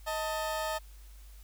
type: tone pair together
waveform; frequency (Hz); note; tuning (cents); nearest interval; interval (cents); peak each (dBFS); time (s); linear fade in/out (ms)
30% pulse; 629.3 / 890; D#5 / A5; +19 / +20; tritone; 601; -31 / -33; 0.06-0.79; 20
effects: added 50 Hz sine -48 dBFS peak until 1.43 s + white hiss -61 dBFS RMS until 1.43 s